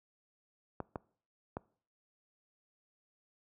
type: clicks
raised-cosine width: 1 ms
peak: -23 dBFS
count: 3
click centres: 0.803 / 0.958 / 1.569 s
effects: noise-tail reverb RT60 0.5 s tail -23 dB re dry + high-pass 60 Hz 12 dB/octave